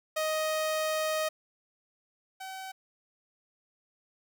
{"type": "tone pair in turn", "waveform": "sawtooth", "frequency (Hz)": [625, 762.3], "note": ["D#5", "G5"], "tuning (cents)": [8, -49], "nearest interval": "minor third", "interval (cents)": 343, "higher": "second", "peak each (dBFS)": [-24, -35], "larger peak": "first", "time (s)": [[0.16, 1.29], [2.4, 2.72]], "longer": "first", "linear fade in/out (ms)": 10, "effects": []}